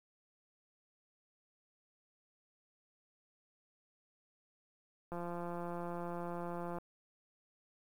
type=click train; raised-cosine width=1 ms; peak=-29 dBFS; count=289; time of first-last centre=5.12-6.785 s; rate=173 Hz; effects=10-bit